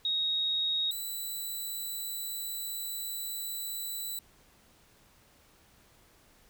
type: tone pair in turn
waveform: sine / 5% pulse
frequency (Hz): 3762 / 3971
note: A#7 / B7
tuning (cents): +15 / +9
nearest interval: minor second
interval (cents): 94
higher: second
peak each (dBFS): -27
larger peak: neither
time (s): 0.05-0.91 / 0.91-4.19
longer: second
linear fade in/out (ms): 2
effects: pink hiss -62 dBFS RMS until 6.49 s